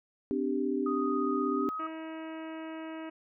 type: chord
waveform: sine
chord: C suspended second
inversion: none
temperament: equal with one note detuned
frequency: 257.4 / 293.7 / 392 Hz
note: C4 / D4 / G4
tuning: -28 / 0 / 0 cents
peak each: -32 dBFS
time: 0.31-1.69 s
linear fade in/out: 0 ms
type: tone with pitch glide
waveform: sine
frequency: 1244.5 to 1264.8 Hz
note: D#6 to D#6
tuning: 0 to +28 cents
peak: -33 dBFS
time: 0.86-1.87 s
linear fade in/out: 5 ms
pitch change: +28 cents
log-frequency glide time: 1.55-1.69 s
type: harmonic tone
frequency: 320 Hz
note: D#4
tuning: 49 cents sharp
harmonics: 1 / 2 / 3 / 4 / 5 / 6 / 7 / 8 / 9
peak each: -39 / -45 / -49 / -51 / -53 / -55 / -56 / -57 / -58 dBFS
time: 1.79-3.1 s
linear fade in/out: 10 ms
effects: none